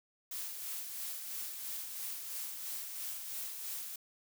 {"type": "noise with tremolo", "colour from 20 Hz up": "blue", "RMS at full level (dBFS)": -40, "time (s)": [0.31, 3.96], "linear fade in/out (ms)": 5, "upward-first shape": "sine", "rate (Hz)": 3, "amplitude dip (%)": 40, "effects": []}